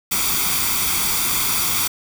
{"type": "noise with comb filter", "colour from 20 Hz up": "white", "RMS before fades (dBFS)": -20, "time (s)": [0.11, 1.88], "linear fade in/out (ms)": 10, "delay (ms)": 0.86, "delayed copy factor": 0.65, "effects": []}